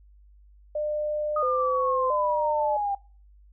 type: tone with vibrato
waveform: sine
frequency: 554.4 Hz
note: C#5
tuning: in tune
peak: -25 dBFS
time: 0.75-2.77 s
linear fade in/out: 5 ms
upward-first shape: square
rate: 0.74 Hz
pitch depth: 140 cents each way
type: linear sweep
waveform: sine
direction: down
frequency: 1244.5 to 789 Hz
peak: -24 dBFS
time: 1.36-2.95 s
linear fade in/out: 5 ms
effects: noise-tail reverb RT60 0.4 s tail -23 dB re dry + added 50 Hz sine -51 dBFS peak until 3.52 s